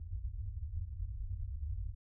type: low-pass noise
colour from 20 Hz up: white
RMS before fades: -40 dBFS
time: 0-1.95 s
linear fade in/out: 2 ms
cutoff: 100 Hz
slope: 96 dB/octave
effects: none